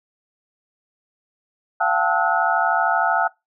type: tone cluster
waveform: sine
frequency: 690 / 763 / 876 / 1293 / 1456 Hz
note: F5 / G5 / A5 / E6 / F#6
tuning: -21 / -47 / -8 / -34 / -28 cents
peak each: -23 dBFS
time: 1.8-3.28 s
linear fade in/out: 10 ms
effects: noise-tail reverb RT60 0.2 s tail -22 dB re dry